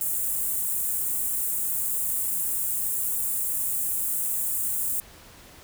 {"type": "high-pass noise", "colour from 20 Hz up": "white", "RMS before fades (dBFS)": -27, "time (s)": [0.01, 5], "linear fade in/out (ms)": 0, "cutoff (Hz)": 7700, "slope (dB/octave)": 48, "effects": ["pink hiss -49 dBFS RMS until 5.63 s"]}